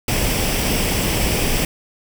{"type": "noise with comb filter", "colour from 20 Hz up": "pink", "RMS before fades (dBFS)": -19, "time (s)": [0.08, 1.65], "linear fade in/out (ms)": 2, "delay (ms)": 0.37, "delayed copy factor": 0.5, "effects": []}